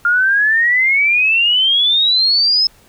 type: exponential sweep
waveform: sine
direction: up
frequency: 1396.9 to 5210 Hz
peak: -10 dBFS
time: 0.05-2.67 s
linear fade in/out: 2 ms
effects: pink hiss -49 dBFS RMS until 2.88 s